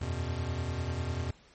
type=chord; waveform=square; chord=E suspended second; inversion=none; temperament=equal; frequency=82.41 / 92.5 / 123.47 Hz; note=E2 / F#2 / B2; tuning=0 / 0 / 0 cents; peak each=-35 / -38 / -37 dBFS; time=0.01-1.31 s; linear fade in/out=5 ms; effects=pink hiss -60 dBFS RMS until 1.54 s + MP3 32 kbps